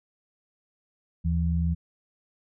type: tone pair together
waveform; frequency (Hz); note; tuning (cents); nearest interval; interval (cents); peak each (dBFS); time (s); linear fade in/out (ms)
sine; 78.1 / 167.41; D#2 / E3; +7 / +27; octave + minor second; 1320; -24 / -26; 1.24-1.75; 20
effects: none